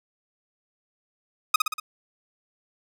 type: tone with echo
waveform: sawtooth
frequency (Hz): 1253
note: D#6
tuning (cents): +12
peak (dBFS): -11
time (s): 1.54-1.56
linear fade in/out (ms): 5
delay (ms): 60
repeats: 4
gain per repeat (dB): -4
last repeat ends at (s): 1.8
effects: none